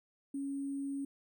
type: tone with sample-and-hold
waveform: sine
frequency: 277.2 Hz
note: C#4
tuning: in tune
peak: -35 dBFS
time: 0.34-1.05 s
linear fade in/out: 5 ms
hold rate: 8820 Hz
effects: none